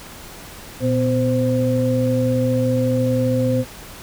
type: tone cluster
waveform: sine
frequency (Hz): 119.5 / 251.6 / 518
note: A#2 / B3 / C5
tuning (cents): +43 / +32 / -17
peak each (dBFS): -20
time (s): 0.8-3.65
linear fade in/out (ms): 50
effects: pink hiss -38 dBFS RMS until 4.02 s